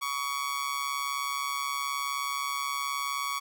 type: tone with amplitude modulation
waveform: sawtooth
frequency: 1124 Hz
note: C#6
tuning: 24 cents sharp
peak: -23 dBFS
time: 0.01-3.4 s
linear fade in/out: 20 ms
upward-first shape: sine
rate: 139 Hz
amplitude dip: 65%
effects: none